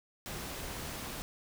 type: noise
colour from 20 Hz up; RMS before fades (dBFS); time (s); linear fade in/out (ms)
pink; -41; 0.26-1.22; 0
effects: none